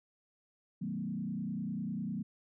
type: tone with frequency modulation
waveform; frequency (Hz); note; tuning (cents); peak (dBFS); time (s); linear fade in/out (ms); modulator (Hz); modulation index
sine; 202.2; G#3; -46; -34; 0.81-2.23; 10; 30; 1.6
effects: none